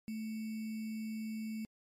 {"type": "tone with sample-and-hold", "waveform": "sine", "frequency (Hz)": 219.1, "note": "A3", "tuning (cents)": -7, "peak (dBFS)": -37, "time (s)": [0.08, 1.65], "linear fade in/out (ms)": 0, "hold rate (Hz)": 2450, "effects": ["MP3 64 kbps"]}